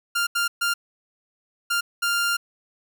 sawtooth tone bursts at uneven times, 1396.9 Hz, F6, in tune, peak -17 dBFS, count 5, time 0.15-0.27 / 0.35-0.48 / 0.61-0.74 / 1.7-1.81 / 2.02-2.37 s, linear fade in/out 10 ms, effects none

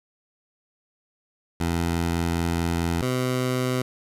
15% pulse tone pair in turn, 84.6 / 127.23 Hz, E2 / C3, +45 / -48 cents, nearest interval perfect fifth, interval 707 cents, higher second, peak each -16 dBFS, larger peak neither, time 1.6-3.02 / 3.02-3.82 s, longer first, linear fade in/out 5 ms, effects resampled to 32000 Hz + 8-bit

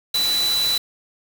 sine tone in noise, 3970 Hz, B7, 8 cents sharp, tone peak -18 dBFS, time 0.14-0.78 s, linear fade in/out 5 ms, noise white, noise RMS -27 dBFS, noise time 0.14-0.78 s, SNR +6 dB, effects none

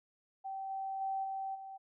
sine tone with level steps, 774 Hz, G5, 22 cents flat, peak -38 / -36 / -33 / -36 / -44 dBFS, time 0.44-1.78 s, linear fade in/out 20 ms, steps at 0.69 / 1 / 1.23 / 1.54 s, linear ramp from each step 20 ms, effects none

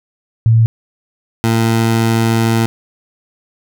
sine / 20% pulse tone pair in turn, 113.3 / 113.71 Hz, A#2 / A#2, -49 / -43 cents, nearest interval unison, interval 6 cents, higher second, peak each -6 dBFS, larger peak neither, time 0.46-0.66 / 1.44-2.66 s, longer second, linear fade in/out 0 ms, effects none

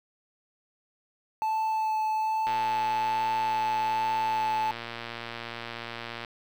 triangle tone with vibrato, 874 Hz, A5, 12 cents flat, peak -23 dBFS, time 1.42-4.71 s, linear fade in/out 0 ms, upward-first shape sine, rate 1.2 Hz, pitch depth 10 cents each way
click train, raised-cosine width 0.3 ms, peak -20 dBFS, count 443, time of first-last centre 2.47-6.248 s, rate 117 Hz
effects 9-bit

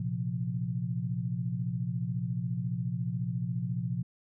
sine chord, Bb suspended second, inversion none, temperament equal, 116.54 / 130.81 / 174.61 Hz, Bb2 / C3 / F3, 0 / 0 / 0 cents, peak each -34 dBFS, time 0-4.03 s, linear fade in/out 5 ms, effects none

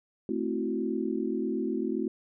sine chord, F# half-diminished seventh, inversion first, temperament equal, 220 / 261.6 / 329.6 / 370 Hz, A3 / C4 / E4 / F#4, 0 / 0 / 0 / 0 cents, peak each -33 dBFS, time 0.29-2.08 s, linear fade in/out 2 ms, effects none

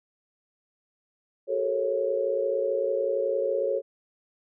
sine tone cluster, 376.5 / 431.8 / 463 / 548 Hz, F#4 / A4 / A#4 / C#5, +30 / -33 / -12 / -20 cents, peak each -32 / -29 / -34 / -26 dBFS, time 1.47-3.82 s, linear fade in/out 50 ms, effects none

